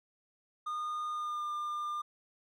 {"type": "tone with pitch glide", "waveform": "triangle", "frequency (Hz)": [1222, 1201], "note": ["D#6", "D6"], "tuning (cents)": [-32, 38], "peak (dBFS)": -32, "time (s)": [0.66, 2.02], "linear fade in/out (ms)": 10, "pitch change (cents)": -30, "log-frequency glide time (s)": [1.11, 1.45], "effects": []}